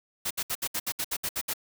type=noise bursts; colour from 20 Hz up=white; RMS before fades=-30 dBFS; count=11; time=0.25-1.537 s; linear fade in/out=10 ms; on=57 ms; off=66 ms; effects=none